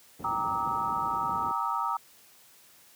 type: low-pass noise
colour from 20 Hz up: white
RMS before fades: -42 dBFS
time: 0.19-1.52 s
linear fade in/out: 10 ms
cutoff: 310 Hz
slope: 12 dB/octave
type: chord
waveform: sine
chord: E half-diminished seventh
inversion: first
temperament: equal with one note detuned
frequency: 784 / 932.3 / 1174.7 / 1284.7 Hz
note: G5 / Bb5 / D6 / E6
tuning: 0 / 0 / 0 / -45 cents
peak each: -36 / -31 / -34 / -31 dBFS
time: 0.24-1.97 s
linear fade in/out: 5 ms
effects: white hiss -57 dBFS RMS until 2.95 s + high-pass 80 Hz 12 dB/octave